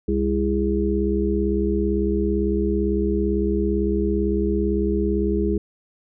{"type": "harmonic tone with a mistuned harmonic", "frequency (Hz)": 66.6, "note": "C2", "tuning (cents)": 31, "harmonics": [1, 3, 5, 6], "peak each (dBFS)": [-24, -24, -24, -24], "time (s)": [0.08, 5.58], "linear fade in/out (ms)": 5, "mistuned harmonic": 6, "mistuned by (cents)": 48, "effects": []}